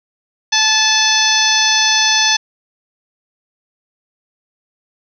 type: harmonic tone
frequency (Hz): 870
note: A5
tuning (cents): -20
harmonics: 1 / 2 / 3 / 4 / 5 / 6 / 7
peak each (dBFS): -20 / -18 / -20 / -17 / -19 / -18 / -18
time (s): 0.52-2.37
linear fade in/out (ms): 10
effects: none